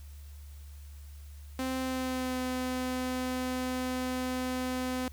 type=tone with pitch glide; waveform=sawtooth; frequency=260 to 254.5 Hz; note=C4 to C4; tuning=-11 to -48 cents; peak=-27 dBFS; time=1.59-5.08 s; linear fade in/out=2 ms; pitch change=-37 cents; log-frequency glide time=1.8-2.39 s; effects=added 72 Hz sine -44 dBFS peak until 5.12 s + white hiss -60 dBFS RMS until 5.12 s